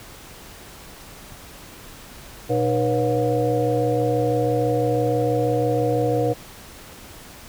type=tone cluster; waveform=sine; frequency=120.5 / 305.6 / 481.9 / 548 / 718 Hz; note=B2 / D#4 / B4 / C#5 / F5; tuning=-42 / -31 / -43 / -20 / +48 cents; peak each=-24 / -26 / -21 / -27 / -27 dBFS; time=2.49-6.34 s; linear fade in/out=20 ms; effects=pink hiss -42 dBFS RMS until 7.48 s